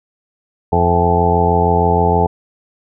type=harmonic tone with a mistuned harmonic; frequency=86.4 Hz; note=F2; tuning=18 cents flat; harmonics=1 / 2 / 3 / 4 / 5 / 6 / 8 / 9 / 10; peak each=-17 / -19 / -26 / -25 / -17 / -24 / -22 / -18 / -17 dBFS; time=0.72-2.27 s; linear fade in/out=10 ms; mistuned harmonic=8; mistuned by=-75 cents; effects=none